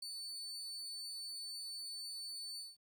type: tone with ADSR envelope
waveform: 35% pulse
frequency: 4498 Hz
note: C#8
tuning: 24 cents sharp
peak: -39 dBFS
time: 0.02-2.77 s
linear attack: 6 ms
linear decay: 9 ms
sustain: -3 dB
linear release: 180 ms
effects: 13-bit